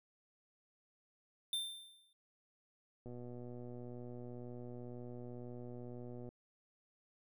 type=tone with exponential decay; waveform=square; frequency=3581 Hz; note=A7; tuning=30 cents sharp; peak=-34 dBFS; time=1.53-2.13 s; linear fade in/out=2 ms; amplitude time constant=130 ms
type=click train; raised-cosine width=2 ms; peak=-37 dBFS; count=395; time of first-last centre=3.06-6.29 s; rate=122 Hz
effects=none